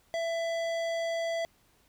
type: tone with hard clipping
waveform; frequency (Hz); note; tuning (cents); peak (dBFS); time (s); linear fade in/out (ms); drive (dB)
sine; 666; E5; +18; -31; 0.14-1.45; 0; 15
effects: pink hiss -66 dBFS RMS until 1.88 s